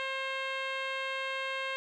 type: tone with low-pass filter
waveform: 10% pulse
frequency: 533 Hz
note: C5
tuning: 32 cents sharp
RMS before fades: -35 dBFS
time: 0-1.76 s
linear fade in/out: 0 ms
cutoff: 3300 Hz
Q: 1.2
effects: none